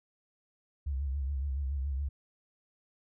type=tone with vibrato; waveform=sine; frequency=68.8 Hz; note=C#2; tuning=12 cents flat; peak=-30 dBFS; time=0.86-2.09 s; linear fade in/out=10 ms; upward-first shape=sine; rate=7.1 Hz; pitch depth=93 cents each way; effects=none